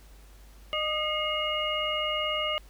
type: tone cluster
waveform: sine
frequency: 611 / 1228 / 2146 / 2865 Hz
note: D#5 / D#6 / C7 / F7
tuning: -32 / -23 / +43 / +44 cents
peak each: -32 / -33 / -34 / -30 dBFS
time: 0.73-2.58 s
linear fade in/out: 0 ms
effects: added 50 Hz sine -49 dBFS peak until 2.69 s + pink hiss -58 dBFS RMS until 2.69 s